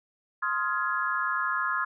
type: chord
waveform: sine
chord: F minor seventh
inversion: second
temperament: just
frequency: 1047.7 / 1257.2 / 1396.9 / 1676.3 Hz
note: C6 / Eb6 / F6 / Ab6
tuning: +2 / +18 / 0 / +16 cents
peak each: -31 dBFS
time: 0.42-1.85 s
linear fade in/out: 10 ms
effects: none